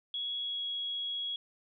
sine tone with pitch glide, 3344 to 3325 Hz, G#7 to G#7, +11 to +1 cents, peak -33 dBFS, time 0.14-1.36 s, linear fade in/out 2 ms, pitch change -10 cents, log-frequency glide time 0.38-0.64 s, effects none

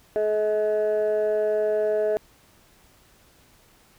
sine tone pair together, 426.1 / 638 Hz, G#4 / D#5, +44 / +43 cents, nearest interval perfect fifth, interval 699 cents, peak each -21 dBFS, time 0.16-2.17 s, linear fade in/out 0 ms, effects tanh soft clip ceiling -17 dBFS + pink hiss -57 dBFS RMS until 3.98 s

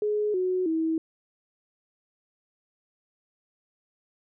sine tone with pitch steps, 420.4 / 368.1 / 322.3 Hz, G#4 / F#4 / E4, +21 / -9 / -39 cents, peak -23 dBFS, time 0.02-0.98 s, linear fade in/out 2 ms, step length 320 ms, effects none

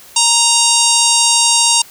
harmonic tone with a mistuned harmonic, 932.3 Hz, A#5, in tune, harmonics 1 / 3 / 4 / 5 / 6 / 7 / 8 / 9 / 10, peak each -18 / -18 / -18 / -18 / -18 / -18 / -18 / -18 / -18 dBFS, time 0.16-1.82 s, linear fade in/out 5 ms, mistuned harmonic 9, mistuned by -22 cents, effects white hiss -40 dBFS RMS until 1.9 s

